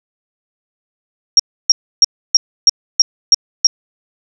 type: tone bursts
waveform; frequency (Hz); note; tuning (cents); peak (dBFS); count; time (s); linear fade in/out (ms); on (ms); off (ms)
sine; 5588; F8; 0; -3; 8; 1.37-3.67; 2; 25; 300
effects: none